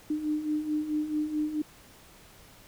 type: beating tone pair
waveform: sine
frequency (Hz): 300.1 / 304.7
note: D4 / D#4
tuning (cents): +38 / -36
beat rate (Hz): 4.6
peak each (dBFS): -34 / -28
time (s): 0.1-1.62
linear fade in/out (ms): 5
effects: pink hiss -54 dBFS RMS until 2.67 s